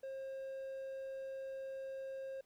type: tone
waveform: triangle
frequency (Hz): 535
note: C5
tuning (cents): +38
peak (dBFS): -40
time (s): 0.03-2.41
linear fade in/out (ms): 5
effects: pink hiss -75 dBFS RMS until 2.45 s